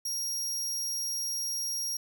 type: tone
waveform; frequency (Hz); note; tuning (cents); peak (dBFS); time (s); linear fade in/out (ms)
sawtooth; 5620; F8; +10; -28; 0.05-1.97; 5
effects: none